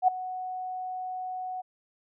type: tone with ADSR envelope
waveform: sine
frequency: 740 Hz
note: F#5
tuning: in tune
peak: -15 dBFS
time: 0.02-1.62 s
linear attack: 59 ms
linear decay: 7 ms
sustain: -17 dB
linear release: 18 ms
effects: none